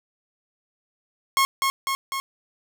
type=tone with echo; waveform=sawtooth; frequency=1084 Hz; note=C#6; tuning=39 cents flat; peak=-13 dBFS; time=1.37-1.45 s; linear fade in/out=0 ms; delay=250 ms; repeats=3; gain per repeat=-3 dB; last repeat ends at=2.2 s; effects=none